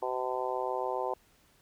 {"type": "harmonic tone", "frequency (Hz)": 127.4, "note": "C3", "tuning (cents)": -46, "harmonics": [3, 4, 5, 6, 7, 8], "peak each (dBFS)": [-37, -36, -38, -38, -36, -40], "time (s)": [0.02, 1.14], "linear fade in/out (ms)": 5, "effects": ["pink hiss -65 dBFS RMS until 1.61 s"]}